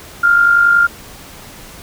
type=tone with amplitude modulation; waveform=sine; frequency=1400 Hz; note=F6; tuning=4 cents sharp; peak=-5 dBFS; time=0.23-0.87 s; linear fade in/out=10 ms; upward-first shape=sine; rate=50.6 Hz; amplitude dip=50%; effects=pink hiss -36 dBFS RMS until 1.82 s